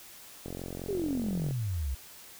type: click train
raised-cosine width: 2 ms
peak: -25 dBFS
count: 48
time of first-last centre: 0.46-1.509 s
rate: 44.8 Hz
type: exponential sweep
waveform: sine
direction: down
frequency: 425.2 to 61.3 Hz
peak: -29 dBFS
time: 0.88-1.95 s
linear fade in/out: 10 ms
effects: white hiss -50 dBFS RMS until 2.39 s